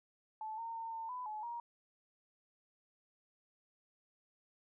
sine tone with pitch steps, 871 / 916 / 909 / 900 / 999 / 855 / 944 Hz, A5 / A#5 / A#5 / A5 / B5 / A5 / A#5, -18 / -31 / -44 / +39 / +20 / -50 / +22 cents, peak -40 dBFS, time 0.41-1.6 s, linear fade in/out 2 ms, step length 170 ms, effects none

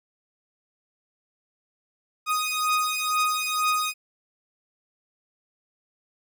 sawtooth beating tone pair, 1244.5 / 1246.6 Hz, D#6 / D#6, 0 / +3 cents, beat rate 2.1 Hz, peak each -22 dBFS, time 2.26-3.94 s, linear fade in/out 50 ms, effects none

